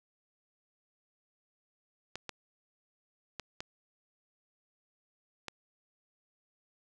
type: clicks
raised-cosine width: 0.2 ms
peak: -21 dBFS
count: 5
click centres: 2.156 / 2.293 / 3.397 / 3.605 / 5.483 s
effects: none